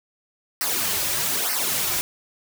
white noise with flanger, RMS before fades -24 dBFS, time 0.61-2.01 s, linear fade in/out 0 ms, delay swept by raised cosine 0.28 to 4.58 ms, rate 1.1 Hz, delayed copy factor -0.8, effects none

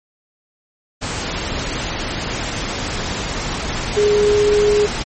sine tone in noise, 415.3 Hz, G#4, in tune, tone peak -11 dBFS, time 3.96-4.87 s, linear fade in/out 20 ms, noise pink, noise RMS -23 dBFS, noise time 1.01-5.04 s, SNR +9 dB, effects MP3 32 kbps

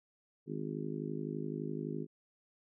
harmonic tone, 51.8 Hz, G#1, 4 cents flat, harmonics 3 / 4 / 5 / 6 / 7 / 8, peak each -41 / -45 / -42 / -46 / -43 / -45 dBFS, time 0.46-2.07 s, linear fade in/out 50 ms, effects none

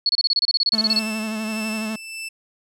sine tone bursts, 4372 Hz, C#8, 25 cents flat, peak -15 dBFS, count 16, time 0.06-0.992 s, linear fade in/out 2 ms, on 32 ms, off 28 ms
45% pulse tone with vibrato, 217.8 Hz, A3, 17 cents flat, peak -25 dBFS, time 0.73-1.96 s, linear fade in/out 5 ms, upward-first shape sine, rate 12 Hz, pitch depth 36 cents each way
sawtooth tone with tremolo, 2650 Hz, E7, 9 cents sharp, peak -25 dBFS, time 0.89-2.29 s, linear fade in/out 10 ms, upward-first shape sine, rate 1.6 Hz, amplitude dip 55%
effects low-pass 12000 Hz 12 dB/octave

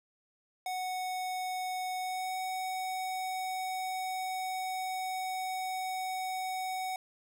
square tone with pitch glide, 740 to 748.6 Hz, F#5 to F#5, 0 to +20 cents, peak -34 dBFS, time 0.66-6.96 s, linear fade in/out 2 ms, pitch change +20 cents, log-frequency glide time 2-2.38 s, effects none

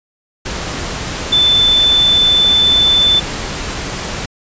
sine tone in noise, 3520 Hz, A7, in tune, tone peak -8 dBFS, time 1.32-3.2 s, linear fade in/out 10 ms, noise pink, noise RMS -22 dBFS, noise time 0.45-4.26 s, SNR +11 dB, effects resampled to 16000 Hz

